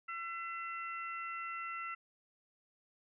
harmonic tone, 675 Hz, E5, 41 cents sharp, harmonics 2 / 3 / 4, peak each -41 / -45 / -47 dBFS, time 0.08-1.95 s, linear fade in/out 10 ms, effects none

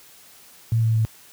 sine tone with pitch steps, 113.8 / 112.43 / 111.07 Hz, A#2 / A2 / A2, -41 / +38 / +17 cents, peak -16 dBFS, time 0.72-1.05 s, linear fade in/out 0 ms, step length 110 ms, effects white hiss -49 dBFS RMS until 1.32 s + high-pass 60 Hz 12 dB/octave

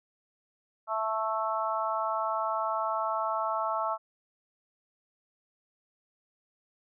harmonic tone, 220 Hz, A3, in tune, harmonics 3 / 4 / 5 / 6, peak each -33 / -33 / -33 / -33 dBFS, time 0.87-3.98 s, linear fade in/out 50 ms, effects none

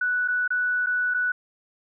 sine tone with dropouts, 1480 Hz, F#6, in tune, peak -21 dBFS, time 0.01-1.32 s, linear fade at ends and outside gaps 5 ms, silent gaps 0.278-0.283 / 0.478-0.504 / 0.862-0.868 / 1.14-1.144 s, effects none

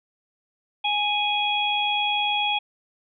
harmonic tone, 830.6 Hz, G#5, in tune, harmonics 1 / 3 / 4, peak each -25 / -26 / -25 dBFS, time 0.84-2.59 s, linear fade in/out 10 ms, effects none

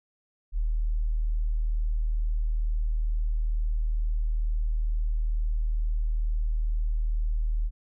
sine tone, 38.89 Hz, D#1, in tune, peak -23 dBFS, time 0.52-7.71 s, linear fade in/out 50 ms, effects none

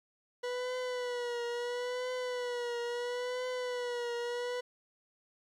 40% pulse tone with vibrato, 490 Hz, B4, 14 cents flat, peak -33 dBFS, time 0.43-4.61 s, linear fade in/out 10 ms, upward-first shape triangle, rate 0.74 Hz, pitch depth 58 cents each way, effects low-pass 6000 Hz 12 dB/octave + 11-bit

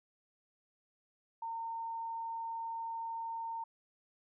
sine tone, 913 Hz, A#5, 36 cents flat, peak -37 dBFS, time 1.42-3.64 s, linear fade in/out 5 ms, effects none

